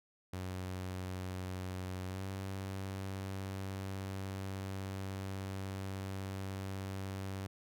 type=tone with pitch glide; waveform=sawtooth; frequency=92.5 to 96.43 Hz; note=F#2 to G2; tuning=0 to -28 cents; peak=-35 dBFS; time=0.33-7.47 s; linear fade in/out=5 ms; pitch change=+72 cents; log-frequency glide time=2.07-2.24 s; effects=none